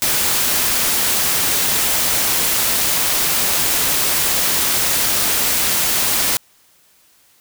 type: noise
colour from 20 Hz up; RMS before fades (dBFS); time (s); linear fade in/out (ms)
white; -17; 0.02-6.37; 0
effects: white hiss -54 dBFS RMS until 7.4 s